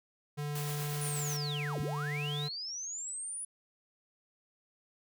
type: tone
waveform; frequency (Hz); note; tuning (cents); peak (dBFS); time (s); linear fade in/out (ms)
square; 146.83; D3; 0; -35; 0.37-2.49; 20
type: noise with tremolo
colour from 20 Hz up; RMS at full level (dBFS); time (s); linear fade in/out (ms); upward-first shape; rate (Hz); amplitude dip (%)
white; -41; 0.55-1.37; 5; triangle; 8.2; 35
type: linear two-way sweep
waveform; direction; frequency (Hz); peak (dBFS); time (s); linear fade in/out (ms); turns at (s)
sine; down then up; 9956 to 65.4 to 9956; -37; 1.01-3.45; 5; 1.8
effects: none